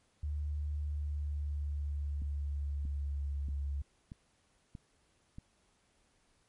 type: tone with pitch glide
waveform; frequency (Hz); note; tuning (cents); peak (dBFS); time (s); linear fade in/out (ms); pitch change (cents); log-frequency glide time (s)
sine; 73.9 to 70.4; D2 to C#2; +11 to +27; -33; 0.23-3.82; 5; -84; 0.76-3.47
type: click train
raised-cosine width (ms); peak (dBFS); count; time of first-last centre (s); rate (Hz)
5; -33; 6; 2.22-5.385; 1.58
effects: pink hiss -72 dBFS RMS until 6.48 s + MP3 48 kbps

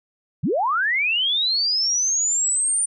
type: linear sweep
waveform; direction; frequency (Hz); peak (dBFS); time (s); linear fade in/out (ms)
sine; up; 106.5 to 9200; -18; 0.43-2.86; 10
effects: none

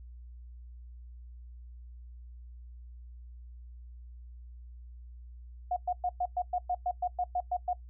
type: tone bursts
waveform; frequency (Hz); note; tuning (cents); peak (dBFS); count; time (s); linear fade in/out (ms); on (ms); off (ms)
sine; 721; F#5; -45; -27; 13; 5.71-7.732; 5; 54; 110
effects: noise-tail reverb RT60 0.1 s tail -20 dB re dry + added 60 Hz sine -45 dBFS peak until 7.89 s

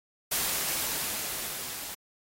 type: noise with level ramp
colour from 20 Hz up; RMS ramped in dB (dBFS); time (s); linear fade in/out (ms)
white; -27 to -39; 0.31-1.95; 10
effects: AAC 48 kbps

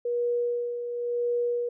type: tone with tremolo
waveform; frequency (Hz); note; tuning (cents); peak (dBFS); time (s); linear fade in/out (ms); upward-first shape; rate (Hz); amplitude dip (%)
sine; 480.4; B4; -48; -23; 0.05-1.69; 5; sine; 0.95; 55
effects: none

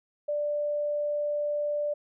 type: tone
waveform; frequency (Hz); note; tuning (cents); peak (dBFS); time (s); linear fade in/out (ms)
sine; 589; D5; +5; -26; 0.28-1.94; 10
effects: none

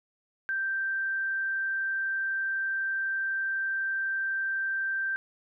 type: tone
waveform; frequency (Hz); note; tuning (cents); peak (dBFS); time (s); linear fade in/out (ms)
sine; 1568; G6; 0; -27; 0.49-5.16; 0
effects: none

